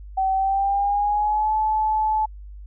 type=tone with pitch glide; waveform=sine; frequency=766 to 864.8 Hz; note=G5 to A5; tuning=-40 to -30 cents; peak=-18 dBFS; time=0.17-2.26 s; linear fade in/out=10 ms; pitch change=+210 cents; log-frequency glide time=0.34-1.53 s; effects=added 50 Hz sine -36 dBFS peak until 2.66 s